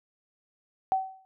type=tone with exponential decay; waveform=sine; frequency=762 Hz; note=G5; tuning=49 cents flat; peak=-19 dBFS; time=0.92-1.25 s; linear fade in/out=0 ms; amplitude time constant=70 ms; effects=none